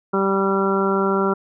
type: harmonic tone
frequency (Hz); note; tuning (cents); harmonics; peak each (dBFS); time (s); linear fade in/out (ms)
194.8; G3; -11; 1 / 2 / 3 / 4 / 5 / 6 / 7; -22 / -20 / -28 / -30 / -27 / -30 / -24; 0.13-1.34; 10
effects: none